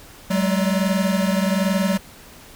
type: tone cluster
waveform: square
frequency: 189 / 210.2 / 580 Hz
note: F#3 / G#3 / D5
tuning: +37 / +21 / -22 cents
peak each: -20 / -24 / -29 dBFS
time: 0.3-1.98 s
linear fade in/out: 10 ms
effects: pink hiss -44 dBFS RMS until 2.55 s